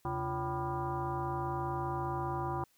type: tone with frequency modulation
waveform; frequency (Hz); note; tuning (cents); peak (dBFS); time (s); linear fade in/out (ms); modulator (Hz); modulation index
sine; 560; C#5; +18; -32; 0.05-2.64; 2; 213; 2.7
effects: white hiss -70 dBFS RMS until 2.77 s